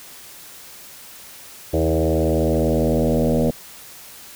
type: tone with frequency modulation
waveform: sine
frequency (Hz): 159.5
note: D#3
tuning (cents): +43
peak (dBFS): -15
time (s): 1.73-3.51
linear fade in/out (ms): 10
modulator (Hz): 79.8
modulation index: 5.8
effects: white hiss -41 dBFS RMS until 4.35 s